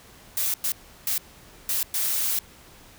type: noise bursts at uneven times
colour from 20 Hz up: blue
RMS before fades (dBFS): -25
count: 5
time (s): 0.37-0.54 / 0.64-0.72 / 1.07-1.18 / 1.69-1.83 / 1.94-2.39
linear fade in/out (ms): 2
effects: pink hiss -50 dBFS RMS until 2.98 s